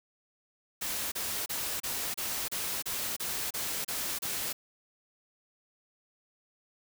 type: noise bursts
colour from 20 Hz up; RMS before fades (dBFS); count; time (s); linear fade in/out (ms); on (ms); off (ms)
white; -34; 11; 0.81-4.53; 10; 310; 31
effects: none